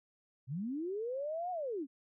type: linear two-way sweep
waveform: sine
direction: up then down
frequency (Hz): 116.54 to 740 to 246.9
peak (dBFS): -35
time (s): 0.47-1.87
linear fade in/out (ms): 50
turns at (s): 1.51
effects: none